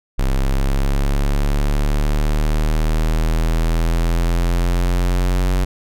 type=exponential sweep; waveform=square; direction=up; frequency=33 to 46.25 Hz; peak=-15 dBFS; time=0.18-5.65 s; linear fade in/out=10 ms; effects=none